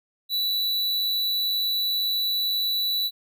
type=tone; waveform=square; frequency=3951 Hz; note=B7; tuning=in tune; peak=-23 dBFS; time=0.29-3.11 s; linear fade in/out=50 ms; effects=none